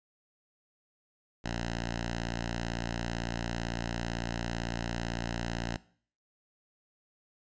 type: tone with notch filter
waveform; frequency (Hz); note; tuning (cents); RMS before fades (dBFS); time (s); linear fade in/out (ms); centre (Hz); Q
5% pulse; 57.9; A#1; -11; -35; 1.44-5.77; 10; 450; 1.1
effects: noise-tail reverb RT60 0.5 s tail -20 dB re dry + resampled to 16000 Hz